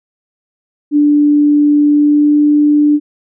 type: tone with pitch glide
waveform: sine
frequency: 293.7 to 295.7 Hz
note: D4 to D4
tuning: 0 to +12 cents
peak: -6 dBFS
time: 0.91-3 s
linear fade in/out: 50 ms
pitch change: +12 cents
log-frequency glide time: 1.9-2.37 s
effects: none